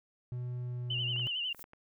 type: tone with pitch glide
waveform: triangle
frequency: 123.5 to 122.51 Hz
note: B2 to B2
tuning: 0 to -14 cents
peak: -33 dBFS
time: 0.32-1.27 s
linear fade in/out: 0 ms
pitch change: -14 cents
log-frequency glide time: 0.59-0.88 s
type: tone with vibrato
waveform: sine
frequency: 2916 Hz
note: F#7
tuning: 26 cents flat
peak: -32 dBFS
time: 0.9-1.53 s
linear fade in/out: 5 ms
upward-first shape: sine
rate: 11 Hz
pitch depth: 89 cents each way
type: clicks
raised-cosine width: 0.5 ms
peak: -37 dBFS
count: 7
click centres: 1.162 / 1.196 / 1.274 / 1.547 / 1.594 / 1.641 / 1.734 s
type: noise with exponential growth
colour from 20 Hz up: violet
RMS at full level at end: -44 dBFS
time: 1.45-1.63 s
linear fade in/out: 5 ms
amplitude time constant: 38 ms
effects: none